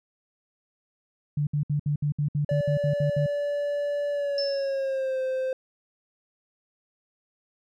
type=tone bursts; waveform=sine; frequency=146.83 Hz; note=D3; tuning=in tune; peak=-22 dBFS; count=12; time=1.37-3.263 s; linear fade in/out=5 ms; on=100 ms; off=63 ms
type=tone with pitch glide; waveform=triangle; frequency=578 to 520.9 Hz; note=D5 to C5; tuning=-28 to -8 cents; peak=-23 dBFS; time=2.49-5.53 s; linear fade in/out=2 ms; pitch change=-180 cents; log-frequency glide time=4.11-5.21 s
type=tone with exponential decay; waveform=sine; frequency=5274 Hz; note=E8; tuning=in tune; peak=-26 dBFS; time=4.38-4.98 s; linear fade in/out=1 ms; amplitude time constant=130 ms
effects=none